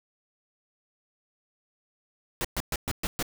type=noise bursts; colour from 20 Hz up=pink; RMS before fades=-29 dBFS; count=6; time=2.41-3.226 s; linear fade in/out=0 ms; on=36 ms; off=120 ms; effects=none